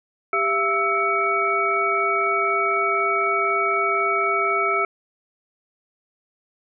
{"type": "tone cluster", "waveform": "sine", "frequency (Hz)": [396.2, 676, 1314, 2252], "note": ["G4", "E5", "E6", "C#7"], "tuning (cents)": [18, 43, -6, 27], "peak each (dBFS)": [-26, -27, -21, -24], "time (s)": [0.33, 4.85], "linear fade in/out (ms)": 2, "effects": []}